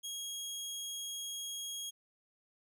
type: tone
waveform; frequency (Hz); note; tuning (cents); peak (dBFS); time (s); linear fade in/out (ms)
20% pulse; 3284; G#7; -20; -34; 0.03-1.91; 20
effects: none